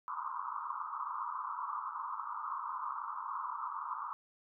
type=band-pass noise; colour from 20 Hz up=pink; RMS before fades=-40 dBFS; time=0.08-4.13 s; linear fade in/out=0 ms; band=930 to 1300 Hz; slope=96 dB/octave; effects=none